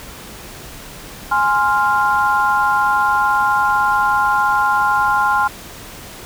sine chord, F minor, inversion first, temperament equal, 830.6 / 1046.5 / 1396.9 Hz, Ab5 / C6 / F6, 0 / 0 / 0 cents, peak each -17 dBFS, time 1.31-5.48 s, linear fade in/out 10 ms, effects pink hiss -35 dBFS RMS until 6.25 s

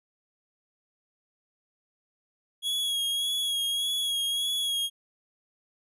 45% pulse tone with vibrato, 3322 Hz, G#7, in tune, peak -26 dBFS, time 2.62-4.9 s, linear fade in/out 50 ms, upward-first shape sine, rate 1.7 Hz, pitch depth 32 cents each way, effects resampled to 32000 Hz

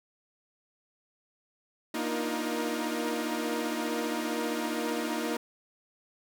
sawtooth tone cluster, 236.1 / 298.4 / 313.5 / 351.1 / 474.4 Hz, A#3 / D4 / D#4 / F4 / A#4, +22 / +28 / +13 / +9 / +30 cents, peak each -31 / -35 / -30 / -34 / -34 dBFS, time 1.94-5.37 s, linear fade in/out 5 ms, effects none

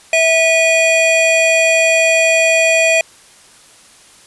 square tone pair together, 652 / 2462 Hz, E5 / D#7, -19 / -19 cents, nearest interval octave + major seventh, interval 2300 cents, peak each -13 dBFS, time 0.13-3.01 s, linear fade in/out 2 ms, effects white hiss -44 dBFS RMS until 4.26 s + resampled to 24000 Hz

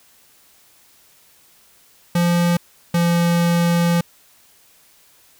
square tone pair in turn, 173 / 171.31 Hz, F3 / F3, -16 / -33 cents, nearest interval unison, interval 17 cents, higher first, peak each -15 dBFS, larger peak neither, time 2.15-2.57 / 2.94-4.01 s, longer second, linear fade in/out 5 ms, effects white hiss -53 dBFS RMS until 5.39 s

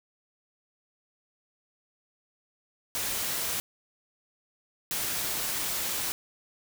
white noise bursts at uneven times, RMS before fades -31 dBFS, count 2, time 2.95-3.6 / 4.91-6.12 s, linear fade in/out 0 ms, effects none

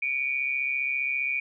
sine tone pair together, 2280 / 2415 Hz, C#7 / D7, +48 / +48 cents, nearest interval minor second, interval 100 cents, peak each -29 / -27 dBFS, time 0.02-1.4 s, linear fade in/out 5 ms, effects none

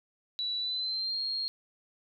sine tone with pitch glide, 3939 to 4246 Hz, B7 to C8, -5 to +25 cents, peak -30 dBFS, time 0.39-1.48 s, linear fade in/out 0 ms, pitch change +130 cents, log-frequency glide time 0.58-1.21 s, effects none

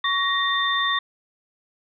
sine tone cluster, 1121 / 1876 / 3588 Hz, C#6 / A#6 / A7, +19 / +11 / +33 cents, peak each -24 dBFS, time 0.04-0.99 s, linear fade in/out 5 ms, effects none

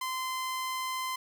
sawtooth tone, 1034 Hz, C6, 21 cents flat, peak -28 dBFS, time 0.01-1.16 s, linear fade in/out 5 ms, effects 10-bit

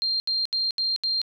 sine tone bursts, 4186 Hz, C8, in tune, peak -22 dBFS, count 5, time 0.02-1.216 s, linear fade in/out 0 ms, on 180 ms, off 74 ms, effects none

